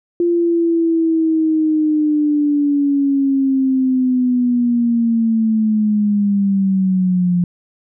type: linear sweep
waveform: sine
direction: down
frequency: 346.6 to 174.7 Hz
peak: -12 dBFS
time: 0.2-7.44 s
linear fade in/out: 2 ms
effects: none